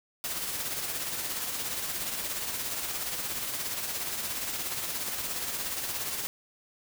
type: noise with tremolo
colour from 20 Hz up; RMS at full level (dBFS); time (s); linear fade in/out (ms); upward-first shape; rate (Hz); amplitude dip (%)
white; -32; 0.24-6.27; 0; sine; 17; 40
effects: none